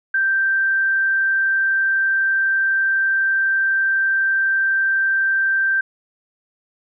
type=tone; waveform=sine; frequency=1568 Hz; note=G6; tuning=in tune; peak=-15 dBFS; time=0.14-5.81 s; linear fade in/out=5 ms; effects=none